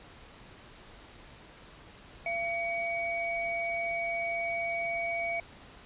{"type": "tone pair together", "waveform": "sine", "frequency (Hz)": [680, 2256], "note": ["F5", "C#7"], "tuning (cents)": [-46, 30], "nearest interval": "octave + major sixth", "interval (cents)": 2076, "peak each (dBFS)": [-33, -32], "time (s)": [2.26, 5.4], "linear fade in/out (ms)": 2, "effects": ["pink hiss -52 dBFS RMS until 5.85 s", "resampled to 8000 Hz"]}